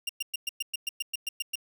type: tone bursts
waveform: sawtooth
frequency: 2794 Hz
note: F7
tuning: in tune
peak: -25 dBFS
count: 12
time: 0.07-1.556 s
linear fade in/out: 5 ms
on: 23 ms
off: 110 ms
effects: 11-bit